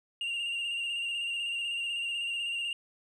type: tone with vibrato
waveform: sine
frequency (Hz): 2794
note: F7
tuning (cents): 0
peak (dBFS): -28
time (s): 0.21-2.73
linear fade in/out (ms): 2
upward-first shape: square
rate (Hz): 16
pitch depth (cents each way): 26
effects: tanh soft clip ceiling -30 dBFS